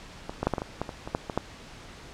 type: clicks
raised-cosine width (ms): 1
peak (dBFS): -19 / -13 / -8 / -11 / -15 / -17 / -14 / -21 / -22 / -11 / -17 / -10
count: 12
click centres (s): 0.295 / 0.43 / 0.47 / 0.537 / 0.582 / 0.619 / 0.816 / 0.892 / 1.075 / 1.149 / 1.298 / 1.376
effects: pink hiss -46 dBFS RMS until 2.13 s + low-pass 6000 Hz 12 dB/octave